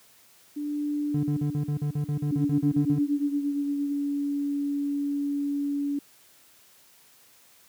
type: tone with tremolo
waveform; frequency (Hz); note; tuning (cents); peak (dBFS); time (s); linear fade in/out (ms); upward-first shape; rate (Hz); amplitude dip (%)
sine; 293.7; D4; 0; -25; 0.56-3.93; 10; sine; 0.55; 85
type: tone bursts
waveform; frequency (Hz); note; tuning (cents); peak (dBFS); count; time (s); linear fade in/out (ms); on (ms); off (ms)
triangle; 146.83; D3; 0; -22; 14; 1.14-2.988; 5; 93; 42
type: tone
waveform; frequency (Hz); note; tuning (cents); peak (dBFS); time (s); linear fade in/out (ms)
sine; 285; C#4; +48; -25; 2.32-5.99; 5
effects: white hiss -57 dBFS RMS until 7.68 s + high-pass 80 Hz 12 dB/octave